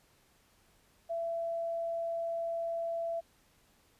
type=tone; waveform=sine; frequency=670 Hz; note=E5; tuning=28 cents sharp; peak=-32 dBFS; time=1.09-3.21 s; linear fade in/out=20 ms; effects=pink hiss -67 dBFS RMS until 3.99 s + resampled to 32000 Hz